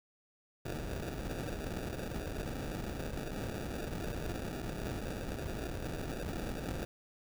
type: noise with sample-and-hold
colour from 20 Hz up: pink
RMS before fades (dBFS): -39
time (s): 0.65-6.85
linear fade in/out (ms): 10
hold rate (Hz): 1050
effects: none